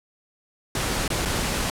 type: noise with dropouts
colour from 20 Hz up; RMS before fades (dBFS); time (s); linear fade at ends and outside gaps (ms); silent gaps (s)
pink; -25; 0.75-1.7; 2; 1.079-1.102 / 1.252-1.256
effects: low-pass 11000 Hz 12 dB/octave